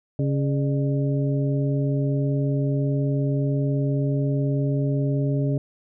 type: harmonic tone with a mistuned harmonic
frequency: 138.59 Hz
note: C#3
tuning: in tune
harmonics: 1 / 2 / 3 / 4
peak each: -21 / -27 / -31 / -33 dBFS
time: 0.19-5.58 s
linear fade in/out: 2 ms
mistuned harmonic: 4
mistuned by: +130 cents
effects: none